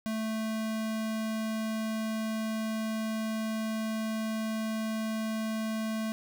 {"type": "tone", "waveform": "square", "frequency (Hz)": 220, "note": "A3", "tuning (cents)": 0, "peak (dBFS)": -31, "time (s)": [0.06, 6.12], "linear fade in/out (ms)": 0, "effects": []}